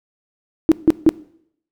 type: tone bursts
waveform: sine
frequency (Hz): 319.9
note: D#4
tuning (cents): +48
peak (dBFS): -6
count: 3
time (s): 0.69-1.091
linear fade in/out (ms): 0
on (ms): 27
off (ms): 160
effects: noise-tail reverb RT60 0.7 s tail -20 dB re dry